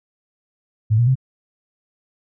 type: tone with pitch steps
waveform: sine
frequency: 108.9 / 119.44 / 131.01 Hz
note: A2 / A#2 / C3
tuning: -17 / +43 / +3 cents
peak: -12 dBFS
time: 0.9-1.155 s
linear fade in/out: 20 ms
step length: 85 ms
effects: none